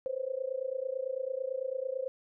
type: tone with amplitude modulation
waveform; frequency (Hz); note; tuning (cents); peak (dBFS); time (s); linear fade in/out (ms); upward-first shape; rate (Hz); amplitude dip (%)
sine; 523.3; C5; 0; -28; 0.06-2.08; 0; sine; 29; 90
effects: none